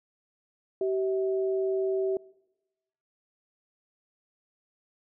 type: tone pair together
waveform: sine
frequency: 384.5 / 646.6 Hz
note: G4 / E5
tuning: -33 / -34 cents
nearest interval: major sixth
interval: 899 cents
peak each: -25 / -34 dBFS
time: 0.81-2.17 s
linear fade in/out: 2 ms
effects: noise-tail reverb RT60 1.0 s tail -23 dB re dry